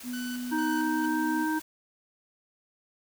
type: noise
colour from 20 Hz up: white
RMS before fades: -45 dBFS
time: 0-1.62 s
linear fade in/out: 5 ms
type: tone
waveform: sine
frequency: 246.9 Hz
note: B3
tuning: in tune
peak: -32 dBFS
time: 0.03-1.47 s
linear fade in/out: 50 ms
type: tone with tremolo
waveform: sawtooth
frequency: 1500 Hz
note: F#6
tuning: 23 cents sharp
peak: -35 dBFS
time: 0.13-1.06 s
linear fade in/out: 5 ms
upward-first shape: square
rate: 2.2 Hz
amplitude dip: 70%
type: harmonic tone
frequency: 312.9 Hz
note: D#4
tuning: 10 cents sharp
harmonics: 1 / 3 / 5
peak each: -27 / -32 / -34 dBFS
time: 0.51-1.6 s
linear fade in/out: 20 ms
effects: none